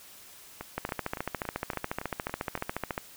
two click trains, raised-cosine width 0.5 ms, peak -15 / -21 dBFS, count 32 / 8, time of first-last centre 0.78-2.979 / 0.61-2.576 s, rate 14.1 / 3.56 Hz, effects white hiss -51 dBFS RMS until 3.16 s

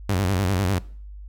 sawtooth tone with vibrato, 94.7 Hz, F#2, 41 cents sharp, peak -16 dBFS, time 0.09-0.79 s, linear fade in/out 5 ms, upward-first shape square, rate 10 Hz, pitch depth 110 cents each way, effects noise-tail reverb RT60 0.5 s tail -22 dB re dry + added 50 Hz sine -36 dBFS peak until 1.28 s

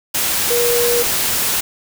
sine tone in noise, 478.6 Hz, A#4, 46 cents sharp, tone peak -15 dBFS, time 0.5-1.03 s, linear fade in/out 10 ms, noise white, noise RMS -18 dBFS, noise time 0.14-1.61 s, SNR 0 dB, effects none

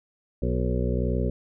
harmonic tone with a mistuned harmonic, 61.6 Hz, B1, 4 cents flat, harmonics 1 / 2 / 3 / 4 / 6 / 7 / 8 / 9, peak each -26 / -29 / -31 / -32 / -34 / -34 / -35 / -36 dBFS, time 0.42-1.3 s, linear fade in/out 5 ms, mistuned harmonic 6, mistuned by -25 cents, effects none

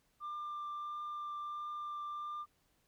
sine tone with vibrato, 1190 Hz, D6, 22 cents sharp, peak -37 dBFS, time 0.2-2.46 s, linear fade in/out 50 ms, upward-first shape triangle, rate 1.5 Hz, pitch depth 11 cents each way, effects tanh soft clip ceiling -38 dBFS + pink hiss -75 dBFS RMS until 2.87 s

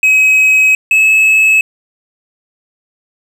triangle tone pair in turn, 2545 / 2588 Hz, D#7 / E7, +39 / -32 cents, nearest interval unison, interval 29 cents, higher second, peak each -4 dBFS, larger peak neither, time 0.03-0.75 / 0.91-1.61 s, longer first, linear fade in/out 2 ms, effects none

